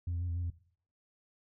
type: tone with pitch steps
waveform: sine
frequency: 87.1 / 85.8 / 88.6 / 84.9 / 87.9 / 85.8 Hz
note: F2 / F2 / F2 / F2 / F2 / F2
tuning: -4 / -30 / +25 / -48 / +12 / -30 cents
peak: -30 dBFS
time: 0.07-0.502 s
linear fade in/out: 5 ms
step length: 72 ms
effects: noise-tail reverb RT60 0.5 s tail -17 dB re dry + tanh soft clip ceiling -30 dBFS